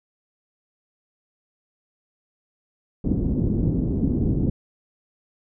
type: low-pass noise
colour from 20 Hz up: white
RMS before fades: -22 dBFS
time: 3.04-4.5 s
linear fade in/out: 5 ms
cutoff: 290 Hz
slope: 24 dB/octave
effects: none